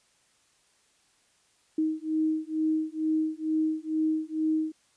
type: beating tone pair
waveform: sine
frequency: 313 / 315.2 Hz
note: D#4 / D#4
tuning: +10 / +23 cents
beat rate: 2.2 Hz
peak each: -28 dBFS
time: 1.78-4.72 s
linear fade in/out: 5 ms
effects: white hiss -66 dBFS RMS until 4.96 s + resampled to 22050 Hz